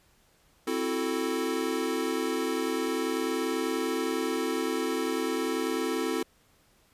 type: chord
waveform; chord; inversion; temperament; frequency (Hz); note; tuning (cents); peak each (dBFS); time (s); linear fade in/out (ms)
square; F# half-diminished seventh; second; equal; 261.6 / 329.6 / 370 / 440; C4 / E4 / F#4 / A4; 0 / 0 / 0 / 0; -34 / -33 / -35 / -33; 0.67-6.23; 5
effects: pink hiss -64 dBFS RMS until 6.93 s + resampled to 32000 Hz